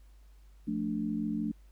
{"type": "chord", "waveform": "sine", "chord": "D minor", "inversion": "first", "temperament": "equal", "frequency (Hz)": [174.61, 220, 293.7], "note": ["F3", "A3", "D4"], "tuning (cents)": [0, 0, 0], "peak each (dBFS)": [-38, -32, -35], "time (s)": [0.67, 1.52], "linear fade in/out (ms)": 10, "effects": ["added 50 Hz sine -53 dBFS peak until 1.71 s", "pink hiss -70 dBFS RMS until 1.71 s"]}